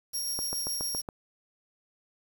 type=tone with tremolo; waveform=20% pulse; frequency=5588 Hz; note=F8; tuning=in tune; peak=-24 dBFS; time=0.13-1.02 s; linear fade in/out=20 ms; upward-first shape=triangle; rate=7.2 Hz; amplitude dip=25%
type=click train; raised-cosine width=1 ms; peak=-22 dBFS; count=6; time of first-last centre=0.39-1.088 s; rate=7.16 Hz
effects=8-bit